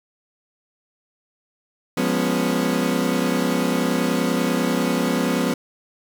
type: chord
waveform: 30% pulse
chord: C# dominant seventh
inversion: first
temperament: equal with one note detuned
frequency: 177.46 / 207.7 / 246.9 / 277.2 Hz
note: E#3 / G#3 / B3 / C#4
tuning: +28 / 0 / 0 / 0 cents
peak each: -22 / -24 / -20 / -23 dBFS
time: 1.97-5.54 s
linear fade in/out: 5 ms
effects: 8-bit